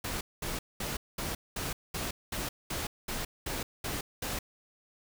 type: noise bursts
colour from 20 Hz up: pink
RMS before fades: -35 dBFS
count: 12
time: 0.04-4.39 s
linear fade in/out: 5 ms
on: 170 ms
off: 210 ms
effects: none